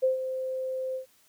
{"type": "tone with ADSR envelope", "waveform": "sine", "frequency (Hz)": 520, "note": "C5", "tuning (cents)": -11, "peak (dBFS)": -19, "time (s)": [0.02, 1.06], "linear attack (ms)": 20, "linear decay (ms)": 130, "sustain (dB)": -10, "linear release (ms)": 110, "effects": ["white hiss -63 dBFS RMS until 1.28 s"]}